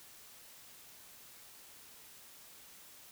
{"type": "silence", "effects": ["white hiss -56 dBFS RMS until 3.11 s"]}